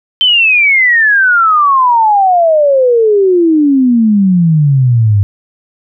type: exponential sweep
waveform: sine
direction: down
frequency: 3114 to 98 Hz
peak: -5 dBFS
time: 0.21-5.23 s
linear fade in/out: 0 ms
effects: none